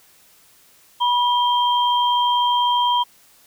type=tone pair together; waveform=sine; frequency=976 / 3178 Hz; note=B5 / G7; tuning=-21 / +23 cents; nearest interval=octave + minor sixth; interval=2044 cents; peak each=-16 / -22 dBFS; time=1-3.04 s; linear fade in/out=20 ms; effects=white hiss -53 dBFS RMS until 3.46 s